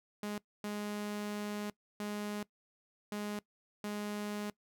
sawtooth tone bursts at uneven times, 207.7 Hz, G#3, in tune, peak -33 dBFS, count 5, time 0.23-0.38 / 0.64-1.7 / 2-2.43 / 3.12-3.39 / 3.84-4.5 s, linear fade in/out 2 ms, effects noise-tail reverb RT60 0.1 s tail -21 dB re dry

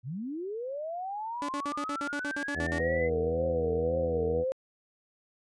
sine linear sweep, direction up, 108.5 to 2053 Hz, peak -33 dBFS, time 0.03-3.1 s, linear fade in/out 50 ms
sawtooth tone bursts, 287.9 Hz, D4, 34 cents flat, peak -29 dBFS, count 12, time 1.42-2.783 s, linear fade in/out 0 ms, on 65 ms, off 53 ms
harmonic tone, 82.3 Hz, E2, 2 cents flat, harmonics 1 / 2 / 3 / 4 / 5 / 6 / 7 / 8 / 9, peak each -35 / -38 / -40 / -41 / -42 / -43 / -43 / -44 / -45 dBFS, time 2.54-4.45 s, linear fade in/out 50 ms
sine tone with vibrato, 488.9 Hz, B4, 18 cents flat, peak -27 dBFS, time 2.8-4.52 s, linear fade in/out 0 ms, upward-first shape triangle, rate 1.9 Hz, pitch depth 150 cents each way
effects resampled to 22050 Hz

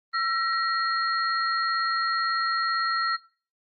sine tone cluster, 1341 / 1896 / 4253 Hz, E6 / A#6 / C8, +29 / +29 / +27 cents, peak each -25 / -30 / -31 dBFS, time 0.13-3.17 s, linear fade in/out 20 ms, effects noise-tail reverb RT60 0.4 s tail -21 dB re dry + Opus 32 kbps

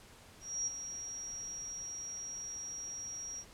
sine tone with ADSR envelope, 5670 Hz, F8, 25 cents sharp, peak -31 dBFS, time 0.4-3.45 s, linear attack 270 ms, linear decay 16 ms, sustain -9 dB, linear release 61 ms, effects pink hiss -57 dBFS RMS until 3.53 s + low-pass 11000 Hz 12 dB/octave

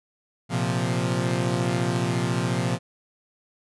sawtooth chord, Bb suspended second, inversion none, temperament equal, 116.54 / 130.81 / 174.61 Hz, Bb2 / C3 / F3, 0 / 0 / 0 cents, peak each -23 dBFS, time 0.49-2.79 s, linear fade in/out 50 ms, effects resampled to 24000 Hz

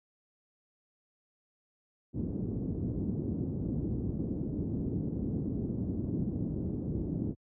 white low-pass noise, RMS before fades -33 dBFS, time 2.13-7.35 s, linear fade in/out 50 ms, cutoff 300 Hz, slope 24 dB/octave, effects high-pass 60 Hz 12 dB/octave

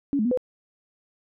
sine tone with pitch steps, 281.4 / 214 / 244.9 / 505 Hz, C#4 / A3 / B3 / B4, +26 / -48 / -14 / +39 cents, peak -20 dBFS, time 0.13-0.374 s, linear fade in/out 0 ms, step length 61 ms, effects none

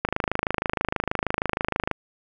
click train, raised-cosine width 0.5 ms, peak -7 dBFS, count 50, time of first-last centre 0.05-1.913 s, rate 26.3 Hz, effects none

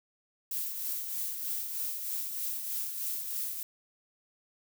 violet noise with tremolo, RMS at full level -33 dBFS, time 0.51-3.63 s, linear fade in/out 2 ms, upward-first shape triangle, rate 3.2 Hz, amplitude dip 50%, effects none

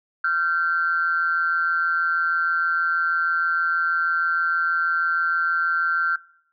sine tone pair together, 1380 / 1546.3 Hz, F6 / G6, -21 / -24 cents, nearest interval major second, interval 197 cents, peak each -20 / -22 dBFS, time 0.24-6.16 s, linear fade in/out 5 ms, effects noise-tail reverb RT60 0.6 s tail -20 dB re dry + tanh soft clip ceiling -11 dBFS

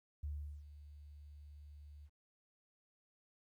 sine tone with ADSR envelope, 73.42 Hz, D2, in tune, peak -38 dBFS, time 0.23-2.1 s, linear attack 8 ms, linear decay 390 ms, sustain -14 dB, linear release 54 ms, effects 13-bit

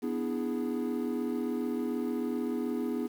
triangle chord, E dominant seventh, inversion second, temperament equal, 246.9 / 293.7 / 329.6 / 415.3 Hz, B3 / D4 / E4 / G#4, 0 / 0 / 0 / 0 cents, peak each -30 / -35 / -34 / -34 dBFS, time 0.02-3.08 s, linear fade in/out 20 ms, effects tanh soft clip ceiling -20 dBFS + 9-bit

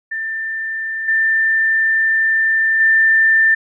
sine tone with level steps, 1786 Hz, A6, 25 cents sharp, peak -20 / -12 / -9 dBFS, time 0.11-3.55 s, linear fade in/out 10 ms, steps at 1.08 / 2.8 s, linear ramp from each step 5 ms, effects none

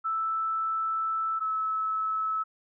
sine tone pair in turn, 1318.5 / 1300.3 Hz, E6 / E6, 0 / -24 cents, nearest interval unison, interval 24 cents, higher first, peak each -26 dBFS, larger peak neither, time 0.04-1.4 / 1.4-2.44 s, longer first, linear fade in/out 20 ms, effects none

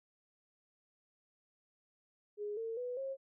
sine tone with pitch steps, 415.3 / 452.9 / 493.9 / 538.6 Hz, G#4 / A#4 / B4 / C#5, 0 / -50 / 0 / -50 cents, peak -37 dBFS, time 2.37-3.17 s, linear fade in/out 50 ms, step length 200 ms, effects none

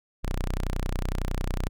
sawtooth tone, 30.92 Hz, B0, 3 cents sharp, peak -22 dBFS, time 0.23-1.69 s, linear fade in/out 20 ms, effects none

